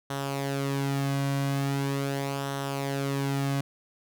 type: tone with flanger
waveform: sawtooth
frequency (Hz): 138.59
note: C#3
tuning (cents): 0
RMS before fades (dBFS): -29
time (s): 0.1-3.61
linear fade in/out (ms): 5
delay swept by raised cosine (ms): 0.42 to 2.32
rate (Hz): 0.41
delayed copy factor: -0.55
effects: none